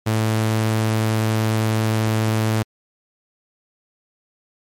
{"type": "tone", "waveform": "sawtooth", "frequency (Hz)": 110, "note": "A2", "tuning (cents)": 0, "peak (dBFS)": -13, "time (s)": [0.06, 2.63], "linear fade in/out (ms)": 10, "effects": ["MP3 64 kbps"]}